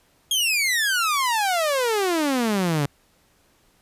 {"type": "exponential sweep", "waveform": "sawtooth", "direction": "down", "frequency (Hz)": [3299, 137.6], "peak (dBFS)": -16, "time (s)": [0.31, 2.86], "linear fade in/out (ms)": 2, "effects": ["pink hiss -61 dBFS RMS until 3.81 s", "resampled to 32000 Hz"]}